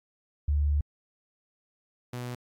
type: tone pair in turn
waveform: sine / sawtooth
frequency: 73 / 122.77 Hz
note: D2 / B2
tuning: -10 / -10 cents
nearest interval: major sixth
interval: 900 cents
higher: second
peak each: -22 / -30 dBFS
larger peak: first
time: 0.48-0.81 / 2.13-2.35 s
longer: first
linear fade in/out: 5 ms
effects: AAC 64 kbps